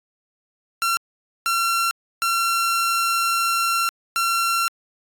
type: tone bursts at uneven times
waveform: sawtooth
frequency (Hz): 1363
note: F6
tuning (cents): -43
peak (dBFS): -15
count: 4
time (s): 0.82-0.97 / 1.46-1.91 / 2.22-3.89 / 4.16-4.68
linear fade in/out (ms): 0
effects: AAC 64 kbps